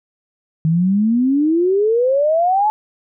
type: exponential sweep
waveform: sine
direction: up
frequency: 155.56 to 870 Hz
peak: -12 dBFS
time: 0.65-2.7 s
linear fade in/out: 0 ms
effects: none